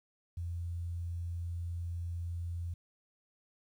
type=tone; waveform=sine; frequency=85.8 Hz; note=F2; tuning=30 cents flat; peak=-35 dBFS; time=0.37-2.74 s; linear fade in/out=5 ms; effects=11-bit